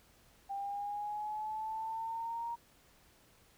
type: linear sweep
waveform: sine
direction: up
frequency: 790 to 940 Hz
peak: -36 dBFS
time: 0.49-2.56 s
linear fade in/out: 20 ms
effects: pink hiss -65 dBFS RMS until 3.57 s